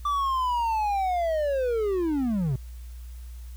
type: linear sweep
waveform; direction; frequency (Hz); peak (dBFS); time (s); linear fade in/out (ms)
triangle; down; 1174.7 to 120; -21; 0.05-2.56; 5
effects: added 60 Hz sine -37 dBFS peak until 3.56 s + white hiss -57 dBFS RMS until 3.56 s